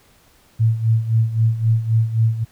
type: tone with tremolo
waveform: sine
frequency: 112.6 Hz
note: A2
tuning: 40 cents sharp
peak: -11 dBFS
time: 0.59-2.45 s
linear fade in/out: 20 ms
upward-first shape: sine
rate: 3.8 Hz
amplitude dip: 75%
effects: pink hiss -54 dBFS RMS until 2.51 s